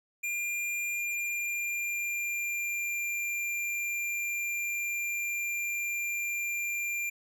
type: tone with pitch glide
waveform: square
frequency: 2400 to 2383 Hz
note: D7 to D7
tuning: +37 to +25 cents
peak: -31 dBFS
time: 0.23-7.1 s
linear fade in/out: 10 ms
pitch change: -12 cents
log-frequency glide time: 0.91-3.04 s
effects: none